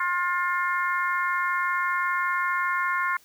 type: harmonic tone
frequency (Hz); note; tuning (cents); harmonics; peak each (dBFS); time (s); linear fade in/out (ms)
354.8; F4; +27; 3 / 4 / 5 / 6; -26 / -28 / -30 / -32; 0-3.17; 5
effects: white hiss -57 dBFS RMS until 3.24 s